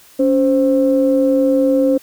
sine tone pair together, 279.3 / 523.3 Hz, C#4 / C5, +13 / 0 cents, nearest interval major seventh, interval 1087 cents, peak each -13 dBFS, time 0.19-1.98 s, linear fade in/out 10 ms, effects tanh soft clip ceiling -3 dBFS + white hiss -46 dBFS RMS until 2.02 s

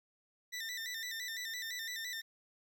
20% pulse tone with vibrato, 1888 Hz, A#6, 22 cents sharp, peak -34 dBFS, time 0.52-2.22 s, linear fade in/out 20 ms, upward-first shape square, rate 5.9 Hz, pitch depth 77 cents each way, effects none

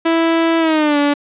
sawtooth tone with pitch glide, 329.6 to 288.6 Hz, E4 to D4, 0 to -30 cents, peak -8 dBFS, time 0.05-1.14 s, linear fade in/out 10 ms, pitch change -230 cents, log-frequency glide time 0.59-0.98 s, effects resampled to 8000 Hz + 8-bit

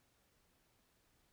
silence, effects pink hiss -75 dBFS RMS until 1.32 s

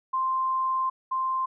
sine tone pair in turn, 1046.5 / 1046.5 Hz, C6 / C6, 0 / 0 cents, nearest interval unison, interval 0 cents, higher neither, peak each -23 / -24 dBFS, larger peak first, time 0.13-0.9 / 1.11-1.46 s, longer first, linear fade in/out 10 ms, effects none

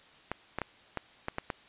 clicks, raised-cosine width 0.5 ms, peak -17 dBFS, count 7, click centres 0.316 / 0.586 / 0.617 / 0.973 / 1.284 / 1.384 / 1.502 s, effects white hiss -57 dBFS RMS until 1.68 s + resampled to 8000 Hz

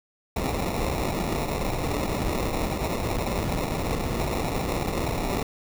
pink noise with sample-and-hold, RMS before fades -27 dBFS, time 0.36-5.43 s, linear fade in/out 5 ms, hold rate 1575 Hz, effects none

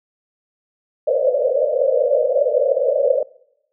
pink band-pass noise, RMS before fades -17 dBFS, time 1.07-3.23 s, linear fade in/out 5 ms, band 490 to 610 Hz, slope 96 dB/octave, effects noise-tail reverb RT60 0.8 s tail -23 dB re dry

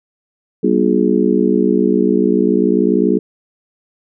harmonic tone with a mistuned harmonic, 60.2 Hz, B1, 44 cents flat, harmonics 3 / 4 / 5 / 6 / 7, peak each -17 / -17 / -17 / -17 / -17 dBFS, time 0.63-3.19 s, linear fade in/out 10 ms, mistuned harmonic 3, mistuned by +120 cents, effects none

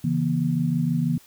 sine chord, A# diminished, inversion first, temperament equal with one note detuned, 138.59 / 164.81 / 238.5 Hz, C#3 / E3 / A#3, 0 / 0 / +40 cents, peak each -26 / -23 / -25 dBFS, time 0.04-1.18 s, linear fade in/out 5 ms, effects white hiss -53 dBFS RMS until 1.26 s

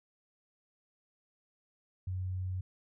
sine tone, 92.5 Hz, F#2, in tune, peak -33 dBFS, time 2.07-2.61 s, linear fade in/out 5 ms, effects none

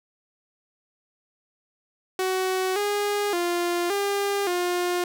sawtooth tone with pitch steps, 374.3 / 410.6 / 348.6 / 401.6 / 355.1 Hz, F#4 / G#4 / F4 / G4 / F4, +20 / -20 / -3 / +42 / +29 cents, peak -19 dBFS, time 2.19-5.04 s, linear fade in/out 2 ms, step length 570 ms, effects none

